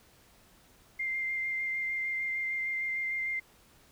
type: tone with vibrato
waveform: sine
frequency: 2098 Hz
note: C7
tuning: 4 cents sharp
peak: -30 dBFS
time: 0.99-3.4 s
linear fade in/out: 10 ms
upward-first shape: square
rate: 6.6 Hz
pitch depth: 10 cents each way
effects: pink hiss -61 dBFS RMS until 3.91 s